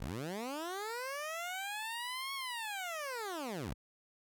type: linear two-way sweep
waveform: 15% pulse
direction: up then down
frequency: 40.96 to 1108.7 to 40.96 Hz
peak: -32 dBFS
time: 0-3.74 s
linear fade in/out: 10 ms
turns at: 2.34 s
effects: none